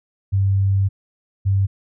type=tone pair in turn; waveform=sine; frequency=97.7 / 97.7 Hz; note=G2 / G2; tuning=-5 / -5 cents; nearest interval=unison; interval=0 cents; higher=neither; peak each=-14 dBFS; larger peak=neither; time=0.32-0.89 / 1.45-1.67 s; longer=first; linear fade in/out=20 ms; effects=none